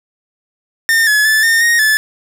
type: tone with pitch steps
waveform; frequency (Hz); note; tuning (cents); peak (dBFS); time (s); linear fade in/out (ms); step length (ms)
45% pulse; 1815 / 1703 / 1745 / 1821 / 1865 / 1736; A#6 / G#6 / A6 / A#6 / A#6 / A6; -47 / +43 / -15 / -41 / 0 / -24; -9; 0.89-1.97; 0; 180
effects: none